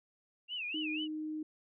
sine tone with vibrato, 2703 Hz, E7, 43 cents sharp, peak -36 dBFS, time 0.48-1.08 s, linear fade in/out 50 ms, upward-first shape sine, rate 4.1 Hz, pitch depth 190 cents each way
sine tone, 309.2 Hz, D#4, 11 cents flat, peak -36 dBFS, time 0.74-1.43 s, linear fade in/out 5 ms
effects none

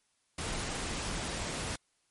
pink noise, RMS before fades -36 dBFS, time 0.38-1.76 s, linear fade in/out 5 ms, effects white hiss -74 dBFS RMS until 2.1 s + MP3 48 kbps

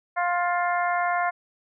harmonic tone, 351.7 Hz, F4, 12 cents sharp, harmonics 2 / 3 / 4 / 5 / 6, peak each -24 / -28 / -30 / -32 / -34 dBFS, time 0.16-1.31 s, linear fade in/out 20 ms, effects none

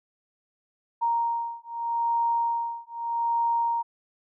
sine beating tone pair, 932.3 / 933.11 Hz, A#5 / A#5, 0 / +1 cents, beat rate 0.81 Hz, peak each -27 dBFS, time 1.01-3.83 s, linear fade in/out 20 ms, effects none

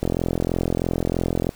click train, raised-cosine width 2 ms, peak -8 dBFS, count 64, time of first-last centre 0.03-1.492 s, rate 43.1 Hz, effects pink hiss -49 dBFS RMS until 1.55 s

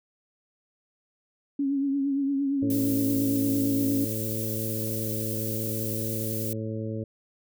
sine tone with vibrato, 277.2 Hz, C#4, in tune, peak -23 dBFS, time 1.59-4.05 s, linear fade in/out 5 ms, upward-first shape triangle, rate 8.7 Hz, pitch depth 52 cents each way
harmonic tone, 110 Hz, A2, in tune, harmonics 1 / 2 / 3 / 4 / 5, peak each -32 / -35 / -37 / -38 / -39 dBFS, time 2.62-7.04 s, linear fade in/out 5 ms
violet noise, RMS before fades -34 dBFS, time 2.7-6.53 s, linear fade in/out 2 ms
effects none

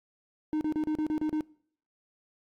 triangle tone bursts, 307.7 Hz, D#4, 19 cents flat, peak -24 dBFS, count 8, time 0.53-1.408 s, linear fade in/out 0 ms, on 80 ms, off 34 ms, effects noise-tail reverb RT60 0.6 s tail -23 dB re dry + AAC 64 kbps

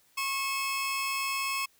sawtooth tone pair together, 1090.2 / 2593 Hz, C#6 / E7, -29 / -29 cents, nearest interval octave + minor third, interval 1500 cents, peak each -28 / -29 dBFS, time 0.17-1.66 s, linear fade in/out 10 ms, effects white hiss -65 dBFS RMS until 1.79 s

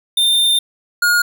square tone pair in turn, 3609 / 1432.2 Hz, A7 / F6, +43 / +43 cents, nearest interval octave + major third, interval 1600 cents, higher first, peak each -12 dBFS, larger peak neither, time 0.17-0.59 / 1.02-1.22 s, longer first, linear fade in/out 5 ms, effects none

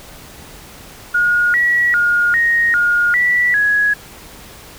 sine tone with pitch steps, 1437 / 1928 / 1427 / 1869 / 1427 / 1956 / 1672 Hz, F6 / B6 / F6 / A#6 / F6 / B6 / G#6, +49 / -42 / +37 / +4 / +37 / -17 / +11 cents, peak -11 dBFS, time 1.14-3.94 s, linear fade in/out 10 ms, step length 400 ms, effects pink hiss -38 dBFS RMS until 4.78 s

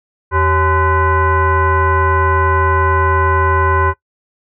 sine tone with frequency modulation, 554.4 Hz, C#5, in tune, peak -10 dBFS, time 0.31-3.94 s, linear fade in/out 50 ms, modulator 470 Hz, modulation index 2.1, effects noise-tail reverb RT60 0.1 s tail -19 dB re dry

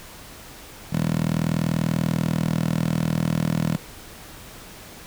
10% pulse tone with high-pass filter, 40.31 Hz, E1, 38 cents flat, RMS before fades -23 dBFS, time 0.92-3.77 s, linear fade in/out 10 ms, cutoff 160 Hz, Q 2.7, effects pink hiss -42 dBFS RMS until 5.06 s

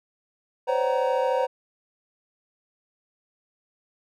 triangle tone cluster, 512 / 546 / 581 / 759 / 939 Hz, C5 / C#5 / D5 / F#5 / A#5, -38 / -26 / -19 / +44 / +12 cents, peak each -22 / -26 / -31 / -29 / -26 dBFS, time 0.67-1.47 s, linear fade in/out 20 ms, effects none

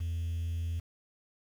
triangle tone, 83.7 Hz, E2, 27 cents sharp, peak -28 dBFS, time 0-0.8 s, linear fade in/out 10 ms, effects tanh soft clip ceiling -26 dBFS + 9-bit

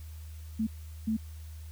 sine tone bursts at uneven times, 220 Hz, A3, in tune, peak -26 dBFS, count 2, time 0.59-0.67 / 1.07-1.17 s, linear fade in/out 10 ms, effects added 78 Hz sine -41 dBFS peak until 1.71 s + white hiss -58 dBFS RMS until 1.71 s

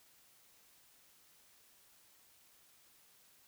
silence, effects white hiss -66 dBFS RMS until 3.47 s

